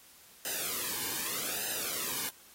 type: noise with flanger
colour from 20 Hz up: white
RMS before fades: -35 dBFS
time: 0.45-2.29 s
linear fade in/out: 0 ms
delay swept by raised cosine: 0.88 to 1.54 ms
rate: 0.82 Hz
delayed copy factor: -0.8
effects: white hiss -57 dBFS RMS until 2.54 s + AAC 48 kbps